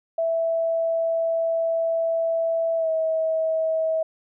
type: tone with pitch glide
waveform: sine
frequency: 659.3 to 642.4 Hz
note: E5 to E5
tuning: 0 to -45 cents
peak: -20 dBFS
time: 0.18-4.03 s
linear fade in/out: 5 ms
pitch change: -45 cents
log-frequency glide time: 2.77-2.89 s
effects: none